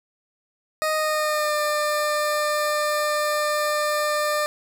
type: tone with pitch glide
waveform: 20% pulse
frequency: 622.3 to 599 Hz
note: D#5 to D5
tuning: 0 to +34 cents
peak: -16 dBFS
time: 0.82-4.46 s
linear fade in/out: 0 ms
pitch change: -66 cents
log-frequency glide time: 0.95-1.56 s
effects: none